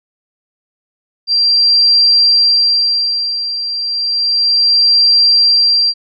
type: tone with tremolo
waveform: sine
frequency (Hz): 4729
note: D8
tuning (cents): +11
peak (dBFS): -6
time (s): 1.27-5.94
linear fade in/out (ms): 50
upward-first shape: sine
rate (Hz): 0.32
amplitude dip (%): 70
effects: none